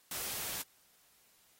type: noise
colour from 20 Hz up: white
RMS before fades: -39 dBFS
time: 0.11-0.62 s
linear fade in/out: 2 ms
effects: white hiss -67 dBFS RMS until 1.59 s + AAC 48 kbps